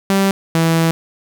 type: tone pair in turn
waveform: sawtooth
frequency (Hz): 195.2 / 164.14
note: G3 / E3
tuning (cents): -7 / -7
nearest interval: minor third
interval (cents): 300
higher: first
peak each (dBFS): -8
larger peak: neither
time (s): 0.1-0.31 / 0.55-0.91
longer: second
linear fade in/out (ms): 0
effects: 8-bit